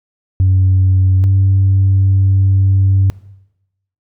sine tone pair in turn, 94 / 96.59 Hz, F#2 / G2, +28 / -25 cents, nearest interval unison, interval 47 cents, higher second, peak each -6 dBFS, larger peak neither, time 0.4-1.24 / 1.24-3.1 s, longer second, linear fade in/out 0 ms, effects noise-tail reverb RT60 0.9 s tail -22 dB re dry + tanh soft clip ceiling -5 dBFS

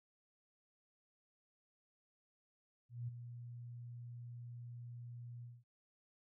sine tone with ADSR envelope, 120 Hz, B2, 49 cents flat, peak -38 dBFS, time 2.89-5.64 s, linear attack 190 ms, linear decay 15 ms, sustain -9 dB, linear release 210 ms, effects none

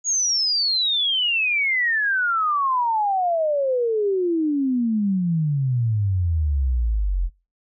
sine exponential sweep, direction down, 6800 to 41.82 Hz, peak -18 dBFS, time 0.04-7.3 s, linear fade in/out 50 ms, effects noise-tail reverb RT60 0.3 s tail -24 dB re dry

